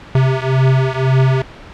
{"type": "beating tone pair", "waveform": "square", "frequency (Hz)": [130.81, 132.71], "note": ["C3", "C3"], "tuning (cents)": [0, 25], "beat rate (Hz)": 1.9, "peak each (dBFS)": [-14, -16], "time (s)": [0.15, 1.42], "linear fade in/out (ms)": 2, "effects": ["pink hiss -36 dBFS RMS until 1.73 s", "low-pass 3000 Hz 12 dB/octave"]}